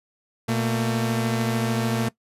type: tone pair together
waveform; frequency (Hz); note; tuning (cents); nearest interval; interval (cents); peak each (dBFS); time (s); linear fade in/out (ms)
sawtooth; 119.5 / 225.6; A#2 / A3; +43 / +44; major seventh; 1101; -21 / -20; 0.48-2.09; 10
effects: noise-tail reverb RT60 0.1 s tail -19 dB re dry + resampled to 32000 Hz